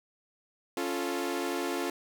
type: chord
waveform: sawtooth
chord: Db augmented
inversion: none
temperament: equal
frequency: 277.2 / 349.2 / 440 Hz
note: Db4 / F4 / A4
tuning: 0 / 0 / 0 cents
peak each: -31 / -29 / -33 dBFS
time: 0.77-1.9 s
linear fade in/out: 2 ms
effects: none